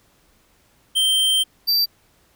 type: tone pair in turn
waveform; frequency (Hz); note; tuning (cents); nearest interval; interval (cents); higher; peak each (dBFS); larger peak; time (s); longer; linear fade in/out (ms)
square; 3136 / 4672; G7 / D8; 0 / -10; perfect fifth; 690; second; -16; neither; 0.95-1.44 / 1.67-1.86; first; 20
effects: pink hiss -59 dBFS RMS until 2.35 s